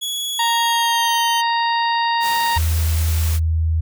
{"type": "tone with pitch glide", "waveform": "sawtooth", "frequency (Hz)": [3369, 3089], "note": ["G#7", "G7"], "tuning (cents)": [24, -26], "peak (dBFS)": -19, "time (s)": [0.01, 1.42], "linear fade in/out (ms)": 20, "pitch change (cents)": -150, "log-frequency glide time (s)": [0.36, 1.27]}
{"type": "harmonic tone", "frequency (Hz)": 931, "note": "A#5", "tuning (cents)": -2, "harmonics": [1, 2, 3, 4, 5], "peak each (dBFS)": [-17, -24, -29, -28, -30], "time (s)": [0.39, 2.58], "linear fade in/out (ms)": 5}
{"type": "noise", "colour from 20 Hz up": "white", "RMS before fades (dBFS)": -29, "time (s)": [2.2, 3.4], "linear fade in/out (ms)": 50}
{"type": "tone", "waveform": "sine", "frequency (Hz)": 80.6, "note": "E2", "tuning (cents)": -38, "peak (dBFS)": -15, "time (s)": [2.56, 3.81], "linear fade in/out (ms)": 10}
{"effects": []}